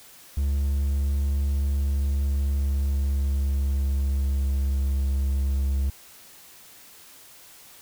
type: tone with pitch glide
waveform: triangle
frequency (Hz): 70 to 68.05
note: C#2 to C#2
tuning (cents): +18 to -31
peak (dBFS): -19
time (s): 0.37-5.9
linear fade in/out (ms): 5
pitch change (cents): -49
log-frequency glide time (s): 1.78-4.77
effects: white hiss -49 dBFS RMS until 7.81 s